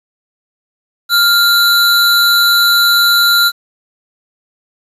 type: tone pair together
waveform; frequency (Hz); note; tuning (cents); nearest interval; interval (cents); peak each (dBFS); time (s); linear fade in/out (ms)
square; 1396.9 / 3962; F6 / B7; 0 / +5; octave + tritone; 1805; -11; 1.09-3.52; 50
effects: resampled to 32000 Hz + 7-bit